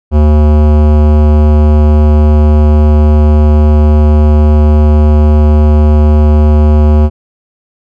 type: tone with hard clipping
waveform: sine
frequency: 75.3 Hz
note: D2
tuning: 44 cents sharp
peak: -5 dBFS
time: 0.11-7.1 s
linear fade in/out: 50 ms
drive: 18 dB
effects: none